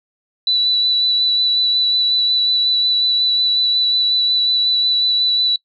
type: tone with vibrato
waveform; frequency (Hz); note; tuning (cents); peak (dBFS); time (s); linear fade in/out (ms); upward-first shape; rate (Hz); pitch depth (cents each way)
sine; 3962; B7; +5; -13; 0.47-5.56; 2; sine; 5.5; 14
effects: noise-tail reverb RT60 0.1 s tail -24 dB re dry